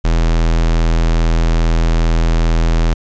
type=tone; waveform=square; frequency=41.2 Hz; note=E1; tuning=in tune; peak=-11 dBFS; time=0.04-2.94 s; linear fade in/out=10 ms; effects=resampled to 16000 Hz + 8-bit